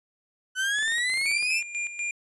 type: exponential sweep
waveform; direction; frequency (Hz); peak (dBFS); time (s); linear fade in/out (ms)
35% pulse; up; 1497 to 2708; -22; 0.55-1.62; 50
type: clicks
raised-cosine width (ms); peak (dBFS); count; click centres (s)
0.3; -27; 12; 0.786 / 0.827 / 0.879 / 0.922 / 0.982 / 1.099 / 1.139 / 1.175 / 1.214 / 1.257 / 1.314 / 1.426
type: tone with tremolo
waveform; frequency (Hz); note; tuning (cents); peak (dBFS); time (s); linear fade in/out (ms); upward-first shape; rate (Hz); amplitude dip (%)
square; 2400; D7; +37; -28; 1.26-2.11; 2; square; 4.1; 65
effects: resampled to 24000 Hz